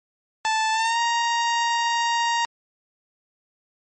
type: tone with pitch glide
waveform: sawtooth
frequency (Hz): 878 to 935.6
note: A5 to A#5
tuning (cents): -4 to +6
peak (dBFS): -16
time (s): 0.45-2.45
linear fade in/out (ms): 0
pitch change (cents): +110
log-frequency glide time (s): 0.72-0.99
effects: MP3 32 kbps